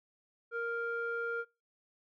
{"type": "tone with low-pass filter", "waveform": "square", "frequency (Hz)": 466.2, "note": "A#4", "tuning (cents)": 0, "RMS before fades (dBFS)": -36, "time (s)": [0.51, 1.45], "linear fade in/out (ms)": 50, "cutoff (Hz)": 1400, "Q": 3.6, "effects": ["noise-tail reverb RT60 0.3 s tail -26 dB re dry"]}